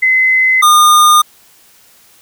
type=tone pair in turn; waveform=sine / square; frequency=2044 / 1215.4 Hz; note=C7 / D#6; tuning=-41 / -41 cents; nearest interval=major sixth; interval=900 cents; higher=first; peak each=-7 / -5 dBFS; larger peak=second; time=0.02-0.62 / 0.62-1.22 s; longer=neither; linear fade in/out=10 ms; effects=white hiss -46 dBFS RMS until 2.21 s